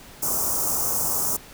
white band-stop noise, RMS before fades -24 dBFS, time 0.22-1.37 s, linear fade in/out 10 ms, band 1300 to 5600 Hz, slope 48 dB/octave, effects pink hiss -45 dBFS RMS until 1.53 s

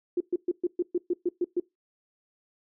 sine tone bursts, 353.2 Hz, F4, 20 cents sharp, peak -22 dBFS, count 10, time 0.17-1.6 s, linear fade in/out 5 ms, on 35 ms, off 120 ms, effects noise-tail reverb RT60 0.2 s tail -23 dB re dry

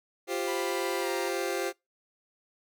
sawtooth chord, F suspended second, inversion none, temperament just, 349.2 / 392.9 / 523.8 Hz, F4 / G4 / C5, 0 / +4 / +2 cents, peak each -29 / -29 / -30 dBFS, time 0.27-1.73 s, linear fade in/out 50 ms
sawtooth tone with pitch glide, 987.8 to 939.4 Hz, B5 to A#5, 0 to +13 cents, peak -34 dBFS, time 0.47-1.29 s, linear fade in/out 10 ms, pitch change -87 cents, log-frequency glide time 0.99-1.09 s
effects noise-tail reverb RT60 0.2 s tail -23 dB re dry

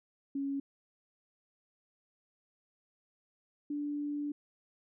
sine tone pair in turn, 277.2 / 291.8 Hz, C#4 / D4, 0 / -11 cents, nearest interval minor second, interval 89 cents, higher second, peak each -32 / -33 dBFS, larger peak first, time 0.35-0.6 / 3.7-4.32 s, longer second, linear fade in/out 5 ms, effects none

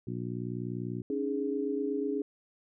harmonic tone, 60.1 Hz, B1, 46 cents flat, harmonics 2 / 3 / 4 / 5 / 6, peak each -37 / -39 / -40 / -41 / -42 dBFS, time 0.07-1.02 s, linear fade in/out 5 ms
sine chord, C# suspended second, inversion none, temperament equal with one note detuned, 277.2 / 305.3 / 415.3 Hz, C#4 / D#4 / G#4, 0 / -33 / 0 cents, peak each -33 / -36 / -32 dBFS, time 1.1-2.22 s, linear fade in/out 2 ms
effects none

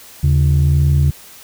sine tone pair together, 78.4 / 139.69 Hz, D#2 / C#3, +14 / +14 cents, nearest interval minor seventh, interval 1000 cents, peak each -11 dBFS, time 0.23-1.11 s, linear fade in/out 10 ms, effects tanh soft clip ceiling -6 dBFS + white hiss -40 dBFS RMS until 1.43 s

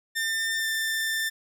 sawtooth tone with pitch glide, 1799 to 1784.5 Hz, A6 to A6, +38 to +24 cents, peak -22 dBFS, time 0.15-1.3 s, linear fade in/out 20 ms, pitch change -14 cents, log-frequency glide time 0.58-0.66 s, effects 10-bit

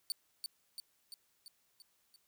sawtooth tone with echo, 4534 Hz, C#8, 38 cents sharp, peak -31 dBFS, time 0.1-0.12 s, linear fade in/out 0 ms, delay 340 ms, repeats 6, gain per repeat -4 dB, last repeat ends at 2.16 s, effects white hiss -75 dBFS RMS until 2.27 s

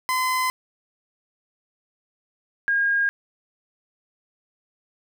30% pulse / sine tone pair in turn, 1023 / 1623.9 Hz, C6 / G#6, -39 / -39 cents, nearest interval minor sixth, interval 800 cents, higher second, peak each -18 dBFS, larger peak neither, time 0.09-0.5 / 2.68-3.09 s, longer neither, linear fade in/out 0 ms, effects none

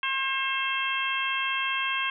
harmonic tone, 535 Hz, C5, 38 cents sharp, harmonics 2 / 3 / 4 / 5 / 6, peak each -31 / -32 / -34 / -30 / -33 dBFS, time 0.03-2.1 s, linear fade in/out 2 ms, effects none

